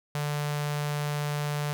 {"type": "tone with notch filter", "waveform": "sawtooth", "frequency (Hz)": 147.3, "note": "D3", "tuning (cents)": 6, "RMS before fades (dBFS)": -30, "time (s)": [0.15, 1.73], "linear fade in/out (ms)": 0, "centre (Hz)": 300, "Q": 1.2, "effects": []}